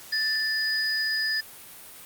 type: tone pair together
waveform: sine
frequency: 1760 / 4959 Hz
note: A6 / D#8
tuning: 0 / -7 cents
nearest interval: octave + tritone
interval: 1793 cents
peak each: -26 dBFS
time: 0.12-1.41 s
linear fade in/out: 10 ms
effects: white hiss -45 dBFS RMS until 2.05 s + Opus 48 kbps